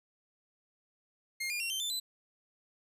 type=tone with pitch steps; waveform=sawtooth; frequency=2127 / 2415 / 2742 / 3114 / 3536 / 4015 Hz; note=C7 / D7 / F7 / G7 / A7 / B7; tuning=+28 / +48 / -32 / -12 / +8 / +28 cents; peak=-30 dBFS; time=1.4-2 s; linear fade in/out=10 ms; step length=100 ms; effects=resampled to 32000 Hz